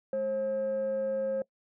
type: tone pair together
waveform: sine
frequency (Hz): 210.8 / 535.2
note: G#3 / C5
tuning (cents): +26 / +39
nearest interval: octave + major third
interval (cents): 1613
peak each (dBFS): -38 / -26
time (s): 0.13-1.42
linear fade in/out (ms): 2
effects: noise-tail reverb RT60 0.1 s tail -24 dB re dry + tanh soft clip ceiling -25 dBFS